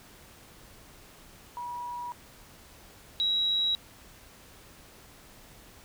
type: tone pair in turn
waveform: sine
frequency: 967 / 3868 Hz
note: B5 / B7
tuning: -37 / -37 cents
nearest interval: 2 octaves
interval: 2400 cents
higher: second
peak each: -34 / -24 dBFS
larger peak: second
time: 1.57-2.12 / 3.2-3.75 s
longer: neither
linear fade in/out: 0 ms
effects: pink hiss -53 dBFS RMS until 5.84 s